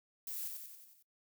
violet noise with echo, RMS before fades -42 dBFS, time 0.27-0.48 s, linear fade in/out 2 ms, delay 91 ms, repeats 6, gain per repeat -4 dB, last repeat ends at 1.026 s, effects noise-tail reverb RT60 0.1 s tail -21 dB re dry

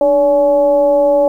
sine tone with frequency modulation, 571 Hz, D5, 49 cents flat, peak -8 dBFS, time 0.01-1.28 s, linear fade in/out 2 ms, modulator 273 Hz, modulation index 0.52, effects 8-bit

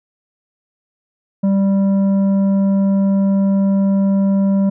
triangle tone with tanh clipping, 196 Hz, G3, in tune, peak -13 dBFS, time 1.43-4.7 s, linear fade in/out 10 ms, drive 12 dB, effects none

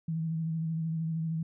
sine tone with vibrato, 161.9 Hz, E3, 31 cents flat, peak -29 dBFS, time 0.08-1.43 s, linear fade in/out 5 ms, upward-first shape sine, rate 13 Hz, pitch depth 31 cents each way, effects none

